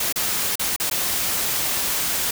white noise with dropouts, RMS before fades -23 dBFS, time 0-2.31 s, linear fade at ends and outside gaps 5 ms, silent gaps 0.126-0.158 / 0.556-0.594 / 0.763-0.799 / 0.899-0.911 s, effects none

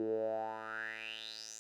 10% pulse tone with band-pass filter sweep, 110.1 Hz, A2, 2 cents sharp, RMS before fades -40 dBFS, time 0-1.59 s, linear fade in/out 0 ms, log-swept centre 350 to 7000 Hz, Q 7.1, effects none

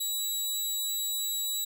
15% pulse tone, 3901 Hz, B7, 22 cents flat, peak -22 dBFS, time 0-1.65 s, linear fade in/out 10 ms, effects none

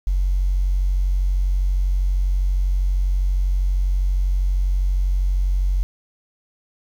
sine tone, 46.25 Hz, F#1, in tune, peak -15 dBFS, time 0.07-5.83 s, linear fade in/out 0 ms, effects tanh soft clip ceiling -12 dBFS + 8-bit

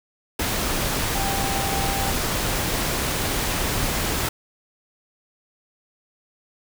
sine tone in noise, 786 Hz, G5, 4 cents sharp, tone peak -28 dBFS, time 1.15-2.11 s, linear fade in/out 5 ms, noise pink, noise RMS -24 dBFS, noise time 0.39-4.29 s, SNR -7 dB, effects none

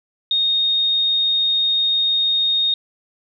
sine tone, 3707 Hz, A#7, 10 cents flat, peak -15 dBFS, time 0.31-2.74 s, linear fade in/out 2 ms, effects none

